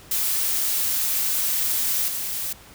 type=noise with level steps; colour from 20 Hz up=blue; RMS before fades=-23 / -28 dBFS; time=0.11-2.53 s; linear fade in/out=5 ms; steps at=2.08 s; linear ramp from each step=2 ms; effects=pink hiss -47 dBFS RMS until 2.74 s